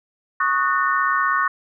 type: chord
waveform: sine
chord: D# minor seventh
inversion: third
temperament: equal with one note detuned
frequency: 1108.7 / 1244.5 / 1480 / 1818.9 Hz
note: C#6 / D#6 / F#6 / A#6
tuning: 0 / 0 / 0 / -43 cents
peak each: -20 / -24 / -23 / -24 dBFS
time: 0.4-1.48 s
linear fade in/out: 5 ms
effects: none